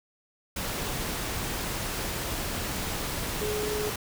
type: tone in noise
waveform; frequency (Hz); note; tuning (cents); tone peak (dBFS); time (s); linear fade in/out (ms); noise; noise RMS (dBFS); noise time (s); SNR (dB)
sine; 422.1; G#4; +28; -29; 3.41-3.9; 5; pink; -32; 0.56-3.96; 0
effects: none